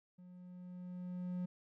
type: tone with level ramp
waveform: triangle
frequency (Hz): 180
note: F#3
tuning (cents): -47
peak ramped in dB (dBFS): -52 to -34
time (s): 0.18-1.46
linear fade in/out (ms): 10
effects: none